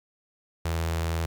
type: tone with notch filter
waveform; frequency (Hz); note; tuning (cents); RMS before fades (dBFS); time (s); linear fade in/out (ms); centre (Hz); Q
sawtooth; 82.41; E2; 0; -28; 0.65-1.26; 5; 230; 1.3
effects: 9-bit